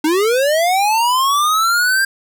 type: linear sweep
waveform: square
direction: up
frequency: 296.1 to 1602 Hz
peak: -13 dBFS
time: 0.04-2.05 s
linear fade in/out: 5 ms
effects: none